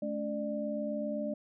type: tone cluster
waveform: sine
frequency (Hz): 215.5 / 283.4 / 596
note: A3 / C#4 / D5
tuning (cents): -36 / +38 / +25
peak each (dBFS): -36 / -39 / -35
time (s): 0.02-1.34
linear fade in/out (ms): 5
effects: none